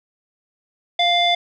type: tone with low-pass filter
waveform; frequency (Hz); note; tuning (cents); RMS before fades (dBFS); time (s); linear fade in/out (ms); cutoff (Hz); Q
square; 698.5; F5; 0; -17; 0.99-1.35; 5; 3300; 6.2
effects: none